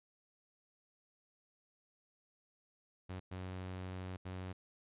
sawtooth tone bursts at uneven times, 92.5 Hz, F#2, in tune, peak -38 dBFS, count 3, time 3.09-3.2 / 3.31-4.17 / 4.25-4.53 s, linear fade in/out 10 ms, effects resampled to 8000 Hz

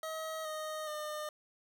25% pulse tone with pitch steps, 636 / 620.8 / 605.9 Hz, D#5 / D#5 / D#5, +38 / -4 / -46 cents, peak -34 dBFS, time 0.03-1.29 s, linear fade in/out 2 ms, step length 420 ms, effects none

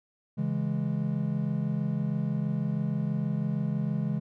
triangle chord, C# minor, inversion none, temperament equal, 138.59 / 164.81 / 207.7 Hz, C#3 / E3 / G#3, 0 / 0 / 0 cents, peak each -29 dBFS, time 0.37-4.2 s, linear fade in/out 20 ms, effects none

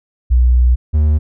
sine / triangle tone pair in turn, 61.4 / 75.86 Hz, B1 / D#2, -9 / -43 cents, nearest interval major third, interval 366 cents, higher second, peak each -7 dBFS, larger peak neither, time 0.3-0.76 / 0.93-1.19 s, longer first, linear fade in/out 20 ms, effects none

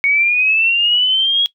sine linear sweep, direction up, 2217 to 3322 Hz, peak -11 dBFS, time 0.04-1.46 s, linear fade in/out 0 ms, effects noise-tail reverb RT60 0.1 s tail -19 dB re dry

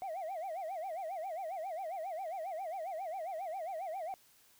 sine tone with vibrato, 702 Hz, F5, 9 cents sharp, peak -35 dBFS, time 0.02-4.14 s, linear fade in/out 0 ms, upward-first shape sine, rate 7.4 Hz, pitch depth 210 cents each way, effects tanh soft clip ceiling -36 dBFS + white hiss -65 dBFS RMS until 4.59 s

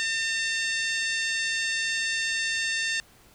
harmonic tone with a mistuned harmonic, 903 Hz, A5, 45 cents sharp, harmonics 2 / 3 / 4 / 5 / 6 / 7 / 8 / 9, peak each -28 / -32 / -34 / -36 / -38 / -39 / -40 / -41 dBFS, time 0-3 s, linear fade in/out 0 ms, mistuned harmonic 6, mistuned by -28 cents, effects pink hiss -56 dBFS RMS until 3.34 s

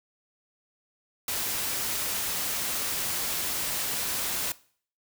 white noise, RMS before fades -30 dBFS, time 1.28-4.52 s, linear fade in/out 2 ms, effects noise-tail reverb RT60 0.5 s tail -20 dB re dry

